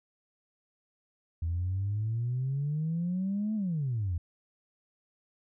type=exponential two-way sweep; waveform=sine; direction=up then down; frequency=81.3 to 220 to 81.3 Hz; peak=-27 dBFS; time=1.42-4.18 s; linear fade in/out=5 ms; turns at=3.55 s; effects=tanh soft clip ceiling -24 dBFS